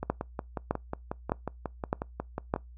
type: two click trains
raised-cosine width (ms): 1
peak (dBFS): -18 / -12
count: 15 / 5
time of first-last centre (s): 0.03-2.562 / 0.1-2.539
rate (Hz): 5.53 / 1.64
effects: noise-tail reverb RT60 0.2 s tail -25 dB re dry + added 60 Hz sine -46 dBFS peak until 2.77 s